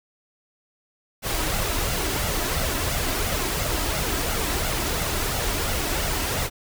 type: noise with flanger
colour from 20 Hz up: pink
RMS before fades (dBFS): -25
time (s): 1.22-6.5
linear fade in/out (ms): 50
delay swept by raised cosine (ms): 1.4 to 3.1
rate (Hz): 2.9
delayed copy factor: +0.5
effects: none